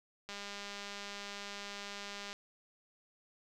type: click train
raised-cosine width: 0.2 ms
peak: -27 dBFS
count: 413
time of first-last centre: 0.29-2.33 s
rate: 202 Hz
effects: none

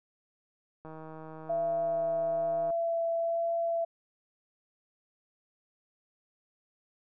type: click train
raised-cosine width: 1 ms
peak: -32 dBFS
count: 294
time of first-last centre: 0.85-2.704 s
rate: 158 Hz
type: tone with vibrato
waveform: sine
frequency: 671 Hz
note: E5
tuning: 31 cents sharp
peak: -27 dBFS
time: 1.49-3.85 s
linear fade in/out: 10 ms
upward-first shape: sine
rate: 1.1 Hz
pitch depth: 8 cents each way
effects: none

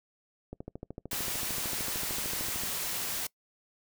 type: click train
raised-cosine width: 2 ms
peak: -26 dBFS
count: 29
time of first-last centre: 0.53-2.635 s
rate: 13.3 Hz
type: noise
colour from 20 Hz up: white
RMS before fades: -34 dBFS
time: 1.11-3.27 s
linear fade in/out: 5 ms
effects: noise-tail reverb RT60 0.1 s tail -23 dB re dry

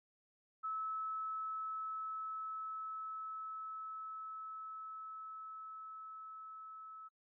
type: tone with level ramp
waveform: sine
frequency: 1300 Hz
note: E6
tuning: 24 cents flat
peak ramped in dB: -37 to -49 dBFS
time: 0.63-7.09 s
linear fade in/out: 20 ms
effects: noise-tail reverb RT60 0.1 s tail -21 dB re dry

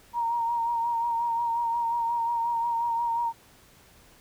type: tone with vibrato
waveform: sine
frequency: 934 Hz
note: A#5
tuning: 3 cents sharp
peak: -24 dBFS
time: 0.13-3.33 s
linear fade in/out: 50 ms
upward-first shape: sine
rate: 5.6 Hz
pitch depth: 31 cents each way
effects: pink hiss -56 dBFS RMS until 4.2 s

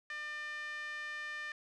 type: tone with band-pass filter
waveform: 5% pulse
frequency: 600 Hz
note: D5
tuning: 37 cents sharp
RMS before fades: -42 dBFS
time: 0.1-1.52 s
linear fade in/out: 2 ms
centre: 1700 Hz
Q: 4.8
effects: none

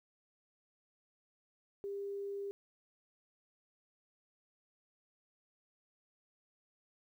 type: tone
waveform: sine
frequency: 399.8 Hz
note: G4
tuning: 34 cents sharp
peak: -38 dBFS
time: 1.84-2.51 s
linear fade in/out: 0 ms
effects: 12-bit

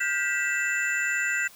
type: tone cluster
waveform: sine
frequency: 1430 / 1572 / 1956 / 2660 / 7140 Hz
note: F6 / G6 / B6 / E7 / A8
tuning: +41 / +4 / -17 / +15 / +24 cents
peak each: -33 / -28 / -28 / -32 / -36 dBFS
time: 0-1.48 s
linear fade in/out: 10 ms
effects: white hiss -51 dBFS RMS until 1.55 s

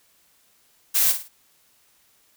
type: noise with echo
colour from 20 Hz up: blue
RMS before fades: -19 dBFS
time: 0.94-1.13 s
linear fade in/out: 20 ms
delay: 53 ms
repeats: 3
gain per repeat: -9 dB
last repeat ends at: 1.289 s
effects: white hiss -61 dBFS RMS until 2.36 s

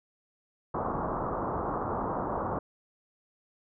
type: low-pass noise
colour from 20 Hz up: white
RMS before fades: -32 dBFS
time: 0.74-2.59 s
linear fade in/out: 5 ms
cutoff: 1200 Hz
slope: 48 dB/octave
effects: none

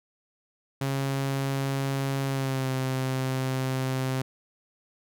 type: tone with pitch glide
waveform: sawtooth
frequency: 136.5 to 131.17 Hz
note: C#3 to C3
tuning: -26 to +5 cents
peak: -22 dBFS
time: 0.81-4.22 s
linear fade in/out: 5 ms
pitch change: -69 cents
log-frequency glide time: 2.27-2.71 s
effects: none

